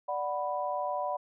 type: chord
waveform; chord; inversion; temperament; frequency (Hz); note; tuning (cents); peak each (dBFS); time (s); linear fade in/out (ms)
sine; B minor; first; equal; 587.3 / 740 / 987.8; D5 / F#5 / B5; 0 / 0 / 0; -34; 0.08-1.17; 10
effects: none